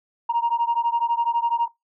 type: beating tone pair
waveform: sine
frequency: 932.3 / 944.3 Hz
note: A#5 / A#5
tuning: 0 / +22 cents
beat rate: 12 Hz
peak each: -21 dBFS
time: 0.29-1.68 s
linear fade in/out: 10 ms
effects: noise-tail reverb RT60 0.2 s tail -22 dB re dry + tanh soft clip ceiling -14 dBFS